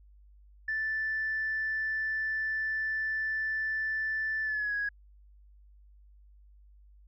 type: tone with pitch glide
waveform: sine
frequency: 1760 to 1661.2 Hz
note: A6 to G#6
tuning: 0 to 0 cents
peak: -28 dBFS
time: 0.68-4.89 s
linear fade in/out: 5 ms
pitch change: -100 cents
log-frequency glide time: 4.43-4.74 s
effects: tanh soft clip ceiling -24 dBFS + added 50 Hz sine -54 dBFS peak until 7.07 s